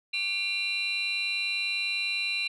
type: tone cluster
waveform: sine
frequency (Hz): 2390 / 2750 / 4000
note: D7 / F7 / B7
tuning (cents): +30 / -27 / +21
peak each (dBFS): -30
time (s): 0.13-2.48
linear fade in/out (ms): 10
effects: tanh soft clip ceiling -22 dBFS